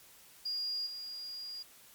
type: tone with level steps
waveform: sine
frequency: 4837 Hz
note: D#8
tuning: 50 cents flat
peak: -33 / -40 dBFS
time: 0.45-1.63 s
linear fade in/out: 10 ms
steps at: 0.86 s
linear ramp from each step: 10 ms
effects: white hiss -58 dBFS RMS until 1.94 s + MP3 96 kbps